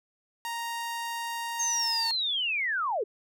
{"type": "tone with pitch glide", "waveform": "sawtooth", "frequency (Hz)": [932.3, 914.2], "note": ["A#5", "A#5"], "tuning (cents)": [0, -34], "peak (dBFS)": -28, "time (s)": [0.45, 2.11], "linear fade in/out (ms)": 0, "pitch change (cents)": -34, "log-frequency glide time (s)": [1.77, 1.98]}
{"type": "linear sweep", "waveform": "sine", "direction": "down", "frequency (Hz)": [6480, 370], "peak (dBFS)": -26, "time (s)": [1.59, 3.04], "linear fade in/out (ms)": 10}
{"effects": []}